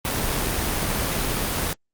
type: noise with amplitude modulation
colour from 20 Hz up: pink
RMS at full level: -23 dBFS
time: 0.05-1.73 s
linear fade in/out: 0 ms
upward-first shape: sine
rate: 83.6 Hz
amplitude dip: 25%
effects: Opus 24 kbps